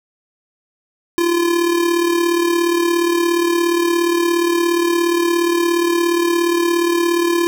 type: tone with amplitude modulation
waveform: square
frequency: 342.7 Hz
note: F4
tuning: 33 cents flat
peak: -12 dBFS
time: 1.18-7.47 s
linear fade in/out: 0 ms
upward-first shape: sine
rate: 37.1 Hz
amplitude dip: 55%
effects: none